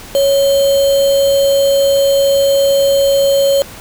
sine tone with sample-and-hold, 554.4 Hz, C#5, in tune, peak -8 dBFS, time 0.15-3.62 s, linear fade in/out 0 ms, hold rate 3675 Hz, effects pink hiss -33 dBFS RMS until 3.8 s

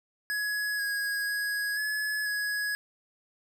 square tone with pitch steps, 1681 / 1651 / 1662 / 1704 / 1674 Hz, G#6 / G#6 / G#6 / G#6 / G#6, +20 / -11 / +1 / +44 / +13 cents, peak -29 dBFS, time 0.3-2.75 s, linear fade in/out 0 ms, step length 490 ms, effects 11-bit

